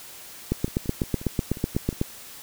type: two click trains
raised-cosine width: 3 ms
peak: -24 / -9 dBFS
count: 8 / 13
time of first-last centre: 0.68-1.928 / 0.52-2.014 s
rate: 5.61 / 8.03 Hz
effects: white hiss -43 dBFS RMS until 2.42 s